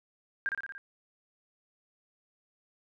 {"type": "tone with echo", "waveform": "sine", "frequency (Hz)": 1601, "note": "G6", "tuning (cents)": 36, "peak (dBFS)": -27, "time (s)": [0.46, 0.49], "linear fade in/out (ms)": 0, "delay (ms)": 58, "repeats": 5, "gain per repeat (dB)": -3, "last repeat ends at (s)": 0.78, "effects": []}